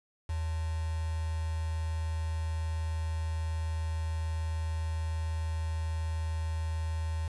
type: tone with quantisation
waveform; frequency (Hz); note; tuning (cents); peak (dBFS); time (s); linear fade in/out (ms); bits
sine; 80.6; E2; -38; -30; 0.29-7.28; 5; 7
effects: resampled to 24000 Hz